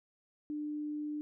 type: tone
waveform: sine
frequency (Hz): 298.7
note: D4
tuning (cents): +29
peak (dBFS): -35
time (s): 0.5-1.21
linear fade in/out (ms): 0
effects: none